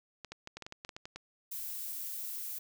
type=clicks; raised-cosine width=0.2 ms; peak=-26 dBFS; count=12; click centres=0.247 / 0.32 / 0.474 / 0.57 / 0.623 / 0.665 / 0.724 / 0.849 / 0.892 / 0.965 / 1.055 / 1.16 s
type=noise; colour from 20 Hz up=violet; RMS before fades=-40 dBFS; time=1.51-2.59 s; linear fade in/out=10 ms
effects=none